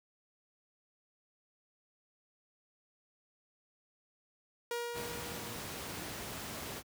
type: tone with exponential decay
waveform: sawtooth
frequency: 475 Hz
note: A#4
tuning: 33 cents sharp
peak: -30 dBFS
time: 4.71-6.42 s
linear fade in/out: 2 ms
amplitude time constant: 370 ms
type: noise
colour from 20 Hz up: pink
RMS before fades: -42 dBFS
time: 4.93-6.83 s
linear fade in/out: 50 ms
effects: high-pass 80 Hz 12 dB/octave